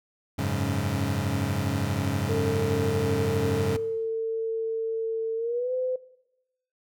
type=chord; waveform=25% pulse; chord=F# suspended second; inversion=none; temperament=equal with one note detuned; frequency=91.44 / 103.83 / 138.59 Hz; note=F#2 / G#2 / C#3; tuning=-20 / 0 / 0 cents; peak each=-26 dBFS; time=0.38-3.77 s; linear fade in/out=10 ms
type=tone with pitch glide; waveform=sine; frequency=449.1 to 510 Hz; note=A4 to C5; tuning=+35 to -44 cents; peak=-25 dBFS; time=2.29-5.96 s; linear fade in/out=5 ms; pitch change=+221 cents; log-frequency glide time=5.36-5.73 s
effects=noise-tail reverb RT60 0.9 s tail -18 dB re dry